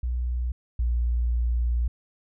sine tone pair in turn, 61 / 59.37 Hz, B1 / A#1, -21 / +32 cents, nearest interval unison, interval 47 cents, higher first, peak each -24 / -21 dBFS, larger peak second, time 0.03-0.52 / 0.79-1.88 s, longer second, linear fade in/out 5 ms, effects none

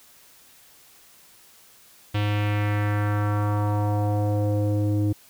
square tone with low-pass filter sweep, 103.83 Hz, G#2, in tune, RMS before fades -23 dBFS, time 2.14-5.13 s, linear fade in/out 10 ms, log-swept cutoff 3200 to 340 Hz, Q 2.3, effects white hiss -53 dBFS RMS until 5.29 s

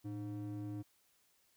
triangle ring-modulated tone, 207.7 Hz, G#3, in tune, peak -35 dBFS, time 0.04-0.83 s, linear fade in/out 20 ms, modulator 96.5 Hz, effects white hiss -73 dBFS RMS until 1.56 s

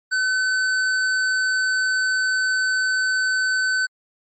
sine tone with tanh clipping, 1519 Hz, F#6, 45 cents sharp, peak -20 dBFS, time 0.11-3.87 s, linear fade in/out 20 ms, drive 17 dB, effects MP3 32 kbps

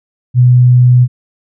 sine tone, 124.3 Hz, B2, 12 cents sharp, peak -3 dBFS, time 0.34-1.08 s, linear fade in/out 50 ms, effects none

